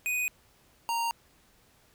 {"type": "tone pair in turn", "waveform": "square", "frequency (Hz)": [2489, 928.3], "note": ["D#7", "A#5"], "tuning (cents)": [0, -7], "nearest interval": "octave + perfect fourth", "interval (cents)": 1707, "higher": "first", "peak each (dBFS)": -28, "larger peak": "neither", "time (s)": [[0.06, 0.28], [0.89, 1.11]], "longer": "neither", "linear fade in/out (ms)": 0, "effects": ["pink hiss -63 dBFS RMS until 1.94 s"]}